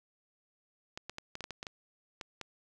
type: clicks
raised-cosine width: 0.2 ms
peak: -23 dBFS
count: 11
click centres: 0.975 / 1.096 / 1.184 / 1.354 / 1.407 / 1.441 / 1.507 / 1.629 / 1.668 / 2.212 / 2.413 s
effects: none